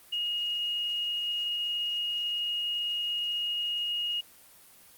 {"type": "tone", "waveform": "sine", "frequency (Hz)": 2869, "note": "F7", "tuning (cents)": 46, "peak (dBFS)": -28, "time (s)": [0.12, 4.21], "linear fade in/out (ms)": 10, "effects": ["white hiss -55 dBFS RMS until 4.97 s", "Opus 24 kbps"]}